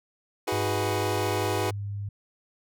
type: chord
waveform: 25% pulse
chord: G# minor seventh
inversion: second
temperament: equal with one note detuned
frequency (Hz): 317.5 / 370 / 415.3 / 493.9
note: D#4 / F#4 / G#4 / B4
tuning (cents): +35 / 0 / 0 / 0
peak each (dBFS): -30 / -27 / -27 / -28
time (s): 0.47-1.71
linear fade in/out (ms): 10
type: tone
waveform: sine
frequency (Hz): 101.3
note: G#2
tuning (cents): -43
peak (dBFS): -30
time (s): 0.52-2.09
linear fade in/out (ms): 5
effects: none